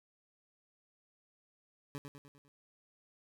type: tone with echo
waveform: 20% pulse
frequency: 142.2 Hz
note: C#3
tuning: 45 cents sharp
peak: -35 dBFS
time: 1.95-1.98 s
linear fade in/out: 0 ms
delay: 100 ms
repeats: 5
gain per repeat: -5 dB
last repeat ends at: 2.48 s
effects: none